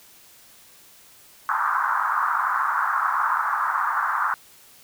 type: band-pass noise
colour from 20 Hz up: pink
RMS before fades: -23 dBFS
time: 1.49-4.34 s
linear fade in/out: 0 ms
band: 940 to 1500 Hz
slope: 48 dB/octave
effects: white hiss -51 dBFS RMS until 4.83 s